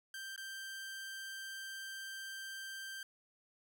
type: tone with dropouts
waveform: sawtooth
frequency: 1571 Hz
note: G6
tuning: 3 cents sharp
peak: -40 dBFS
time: 0.14-3.03 s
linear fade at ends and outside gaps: 2 ms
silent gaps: 0.362-0.377 s
effects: none